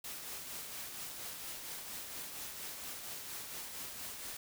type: noise with tremolo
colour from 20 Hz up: white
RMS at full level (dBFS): -43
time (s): 0.04-4.37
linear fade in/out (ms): 5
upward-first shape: triangle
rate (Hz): 4.3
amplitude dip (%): 40
effects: none